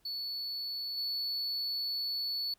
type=tone with level steps; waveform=triangle; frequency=4435 Hz; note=C#8; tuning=in tune; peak=-34 / -31 dBFS; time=0.05-2.54 s; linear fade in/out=5 ms; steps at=0.97 s; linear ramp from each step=10 ms; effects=pink hiss -70 dBFS RMS until 2.58 s